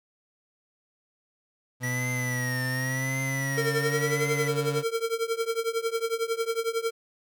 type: tone with pitch glide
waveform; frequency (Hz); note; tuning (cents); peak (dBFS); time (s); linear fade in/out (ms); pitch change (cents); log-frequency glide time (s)
35% pulse; 125.2 to 141.35; B2 to C#3; +24 to +34; -27; 1.8-4.84; 50; +210; 2.41-3.95
type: tone with vibrato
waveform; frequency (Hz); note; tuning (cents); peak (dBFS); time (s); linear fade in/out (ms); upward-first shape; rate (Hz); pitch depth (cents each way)
square; 1930; B6; -40; -31; 1.83-4.48; 5; triangle; 0.91; 130
type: tone with tremolo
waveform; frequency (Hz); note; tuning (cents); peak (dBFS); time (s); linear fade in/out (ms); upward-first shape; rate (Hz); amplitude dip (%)
square; 456.5; A#4; -36; -23; 3.57-6.91; 10; triangle; 11; 95
effects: none